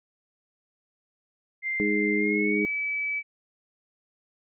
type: tone with pitch glide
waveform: sine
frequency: 2093 to 2296 Hz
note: C7 to D7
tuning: 0 to -40 cents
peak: -26 dBFS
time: 1.62-3.23 s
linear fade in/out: 50 ms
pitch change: +160 cents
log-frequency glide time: 2.16-2.69 s
type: harmonic tone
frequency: 103.7 Hz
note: G#2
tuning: 2 cents flat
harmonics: 2 / 3 / 4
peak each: -28 / -27 / -28 dBFS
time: 1.8-2.65 s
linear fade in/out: 0 ms
effects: none